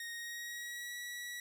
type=tone with pitch glide; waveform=sawtooth; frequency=1864.7 to 1934.9 Hz; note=A#6 to B6; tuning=0 to -36 cents; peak=-38 dBFS; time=0-1.4 s; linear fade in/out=2 ms; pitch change=+64 cents; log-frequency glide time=0.12-0.95 s; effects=none